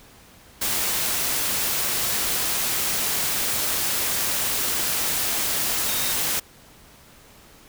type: tone in noise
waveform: sine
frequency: 3729 Hz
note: A#7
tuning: in tune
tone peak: -33 dBFS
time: 5.88-6.13 s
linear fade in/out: 10 ms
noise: white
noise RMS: -24 dBFS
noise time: 0.61-6.4 s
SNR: -12 dB
effects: pink hiss -50 dBFS RMS until 7.68 s

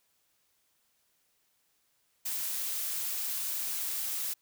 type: noise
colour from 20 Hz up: blue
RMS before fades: -34 dBFS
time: 2.25-4.34 s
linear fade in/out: 10 ms
effects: white hiss -73 dBFS RMS until 4.41 s

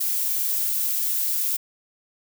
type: noise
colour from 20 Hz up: violet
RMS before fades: -24 dBFS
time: 0-1.57 s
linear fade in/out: 10 ms
effects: none

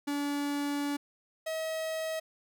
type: tone pair in turn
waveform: 45% pulse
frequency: 287.3 / 639.2 Hz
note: D4 / D#5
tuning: -38 / +47 cents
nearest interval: octave + major second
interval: 1385 cents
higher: second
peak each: -30 / -32 dBFS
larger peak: first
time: 0.07-0.97 / 1.46-2.2 s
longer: first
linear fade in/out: 10 ms
effects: none

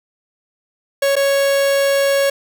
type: tone with dropouts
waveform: 45% pulse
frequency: 554.4 Hz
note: C#5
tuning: in tune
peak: -13 dBFS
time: 1.02-2.3 s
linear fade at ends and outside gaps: 5 ms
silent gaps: 1.156-1.164 s
effects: none

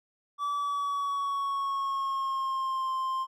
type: tone with pitch glide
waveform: triangle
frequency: 1152 to 1050.3 Hz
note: D6 to C6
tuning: -34 to +6 cents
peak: -26 dBFS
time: 0.38-3.27 s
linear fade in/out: 50 ms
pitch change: -160 cents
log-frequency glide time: 0.54-2.9 s
effects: none

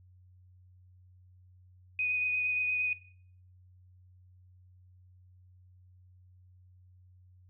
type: tone with vibrato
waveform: sine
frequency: 2490 Hz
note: D#7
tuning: 1 cent sharp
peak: -28 dBFS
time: 1.99-2.93 s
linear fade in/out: 2 ms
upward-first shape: sine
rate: 8.6 Hz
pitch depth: 13 cents each way
effects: noise-tail reverb RT60 0.6 s tail -19 dB re dry + added 91 Hz sine -56 dBFS peak until 7.49 s

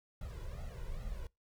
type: noise with flanger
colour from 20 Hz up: brown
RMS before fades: -42 dBFS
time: 0.21-1.27 s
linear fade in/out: 2 ms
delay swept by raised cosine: 1.5 to 2.06 ms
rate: 2.4 Hz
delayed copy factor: +0.95
effects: noise-tail reverb RT60 0.2 s tail -24 dB re dry

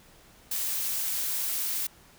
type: noise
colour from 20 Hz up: blue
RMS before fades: -30 dBFS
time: 0.51-1.87 s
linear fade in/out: 5 ms
effects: pink hiss -56 dBFS RMS until 2.18 s

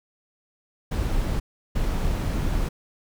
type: noise bursts at uneven times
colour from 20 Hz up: brown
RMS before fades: -24 dBFS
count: 2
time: 0.91-1.4 / 1.75-2.69 s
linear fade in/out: 10 ms
effects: none

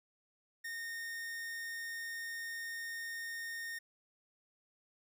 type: tone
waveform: 45% pulse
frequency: 1838 Hz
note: A#6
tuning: 25 cents flat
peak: -40 dBFS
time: 0.64-3.79 s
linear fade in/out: 10 ms
effects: none

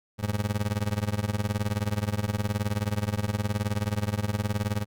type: tone with tremolo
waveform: 30% pulse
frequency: 103.83 Hz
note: G#2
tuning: in tune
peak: -19 dBFS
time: 0.18-4.86 s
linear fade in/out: 50 ms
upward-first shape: triangle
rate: 19 Hz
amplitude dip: 100%
effects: none

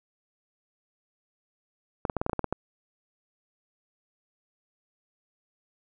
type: clicks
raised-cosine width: 1 ms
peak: -13 dBFS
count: 10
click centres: 2.052 / 2.098 / 2.167 / 2.215 / 2.264 / 2.296 / 2.332 / 2.393 / 2.443 / 2.526 s
effects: none

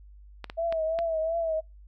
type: clicks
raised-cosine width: 0.3 ms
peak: -20 dBFS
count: 4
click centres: 0.443 / 0.499 / 0.725 / 0.989 s
type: tone with vibrato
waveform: sine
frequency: 653 Hz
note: E5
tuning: 17 cents flat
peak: -25 dBFS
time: 0.57-1.61 s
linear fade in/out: 20 ms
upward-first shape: triangle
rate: 2.8 Hz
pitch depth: 68 cents each way
effects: noise-tail reverb RT60 0.2 s tail -26 dB re dry + added 50 Hz sine -47 dBFS peak until 1.87 s

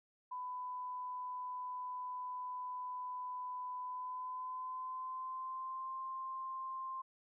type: tone with pitch glide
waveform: sine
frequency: 1000 to 1051.5 Hz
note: B5 to C6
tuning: +21 to +8 cents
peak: -40 dBFS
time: 0.31-7.02 s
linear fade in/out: 10 ms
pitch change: +87 cents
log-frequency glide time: 3.8-5.98 s
effects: none

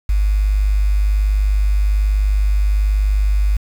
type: tone with quantisation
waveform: sine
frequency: 50.6 Hz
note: G#1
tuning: 44 cents flat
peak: -12 dBFS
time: 0.09-3.57 s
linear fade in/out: 5 ms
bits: 6
effects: none

